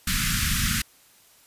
pink band-stop noise, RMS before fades -24 dBFS, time 0.07-0.82 s, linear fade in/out 5 ms, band 240 to 1300 Hz, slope 48 dB/octave, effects white hiss -56 dBFS RMS until 1.46 s + resampled to 32000 Hz

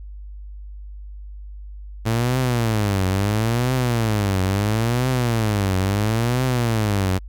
sawtooth tone with vibrato, 109.9 Hz, A2, 2 cents flat, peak -14 dBFS, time 2.05-7.19 s, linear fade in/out 20 ms, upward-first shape triangle, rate 0.74 Hz, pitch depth 300 cents each way, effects added 50 Hz sine -33 dBFS peak until 7.28 s

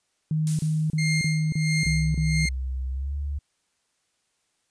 sine tone bursts, 155.8 Hz, D#3, 3 cents sharp, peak -21 dBFS, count 7, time 0.31-2.456 s, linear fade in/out 2 ms, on 280 ms, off 31 ms
violet noise with exponential decay, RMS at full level -27 dBFS, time 0.47-1.26 s, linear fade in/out 1 ms, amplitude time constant 170 ms
sawtooth tone with tremolo, 2117 Hz, C7, 20 cents sharp, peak -21 dBFS, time 0.98-2.49 s, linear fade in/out 5 ms, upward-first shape sine, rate 1.5 Hz, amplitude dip 85%
sine tone with pitch glide, 64.8 to 71.49 Hz, C2 to D2, -16 to -46 cents, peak -26 dBFS, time 1.85-3.39 s, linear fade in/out 10 ms, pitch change +170 cents, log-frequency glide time 2.9-3.15 s
effects white hiss -72 dBFS RMS until 4.7 s + resampled to 22050 Hz

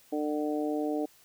harmonic tone, 150.1 Hz, D3, 38 cents sharp, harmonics 2 / 3 / 4 / 5, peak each -30 / -34 / -36 / -38 dBFS, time 0.12-1.06 s, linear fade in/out 10 ms, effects white hiss -60 dBFS RMS until 1.24 s

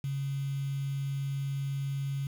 sine tone with quantisation, 138 Hz, C#3, 7 cents flat, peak -30 dBFS, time 0.04-2.27 s, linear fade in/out 2 ms, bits 8, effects none

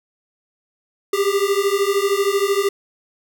square beating tone pair, 392 / 405 Hz, G4 / G#4, 0 / -43 cents, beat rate 13 Hz, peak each -20 dBFS, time 1.13-2.69 s, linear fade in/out 5 ms, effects none

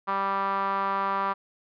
sawtooth tone with band-pass filter, 196 Hz, G3, in tune, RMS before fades -27 dBFS, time 0.07-1.34 s, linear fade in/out 20 ms, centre 1100 Hz, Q 4.9, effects resampled to 11025 Hz

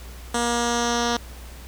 10% pulse tone with low-pass filter sweep, 237.4 Hz, A#3, 32 cents sharp, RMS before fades -23 dBFS, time 0.34-1.17 s, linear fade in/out 5 ms, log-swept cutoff 8300 to 5100 Hz, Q 2.7, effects added 60 Hz sine -38 dBFS peak until 1.67 s + pink hiss -45 dBFS RMS until 1.67 s

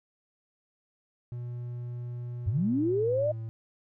triangle tone with pitch glide, 121.2 to 112.43 Hz, B2 to A2, -32 to +38 cents, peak -32 dBFS, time 1.32-3.49 s, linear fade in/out 0 ms, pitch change -130 cents, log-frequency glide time 2.55-3.17 s
sine linear sweep, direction up, 80.2 to 622.3 Hz, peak -24 dBFS, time 2.46-3.32 s, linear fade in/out 10 ms
effects none

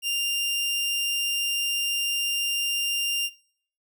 sawtooth tone, 2794 Hz, F7, in tune, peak -21 dBFS, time 0.02-3.3 s, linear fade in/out 50 ms, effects noise-tail reverb RT60 0.6 s tail -21 dB re dry

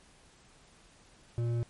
triangle tone with hard clipping, 118.1 Hz, A#2, 23 cents sharp, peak -30 dBFS, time 1.38-1.63 s, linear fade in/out 0 ms, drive 12 dB, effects pink hiss -60 dBFS RMS until 1.69 s + MP3 48 kbps

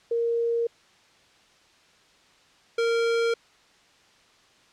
sine / square tone pair in turn, 466.2 / 463 Hz, A#4 / A#4, 0 / -12 cents, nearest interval unison, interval 12 cents, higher first, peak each -22 dBFS, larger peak neither, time 0.11-0.67 / 2.78-3.34 s, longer neither, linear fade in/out 5 ms, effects white hiss -58 dBFS RMS until 4.72 s + low-pass 5000 Hz 12 dB/octave

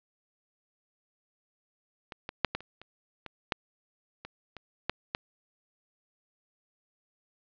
clicks, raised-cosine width 0.3 ms, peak -24 / -20 / -6 / -15 / -29 / -30 / -24 / -11 / -25 / -26 / -11 / -13 dBFS, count 12, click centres 2.122 / 2.291 / 2.447 / 2.55 / 2.606 / 2.816 / 3.263 / 3.522 / 4.25 / 4.567 / 4.896 / 5.149 s, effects resampled to 11025 Hz + 8-bit

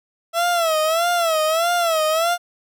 30% pulse tone with vibrato, 660 Hz, E5, 2 cents sharp, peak -14 dBFS, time 0.33-2.38 s, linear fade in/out 50 ms, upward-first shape sine, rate 1.6 Hz, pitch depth 110 cents each way, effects none

